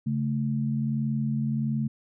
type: tone pair together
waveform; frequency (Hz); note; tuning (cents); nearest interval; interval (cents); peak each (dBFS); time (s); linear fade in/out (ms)
sine; 138.59 / 220; C#3 / A3; 0 / 0; minor sixth; 800; -27; 0.06-1.88; 10
effects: none